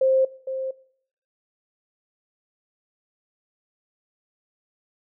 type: tone with echo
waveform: sine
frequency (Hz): 527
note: C5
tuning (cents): +12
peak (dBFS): -16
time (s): 0.01-0.25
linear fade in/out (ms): 5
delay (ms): 460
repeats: 1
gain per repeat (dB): -10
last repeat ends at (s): 0.71
effects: noise-tail reverb RT60 0.6 s tail -19 dB re dry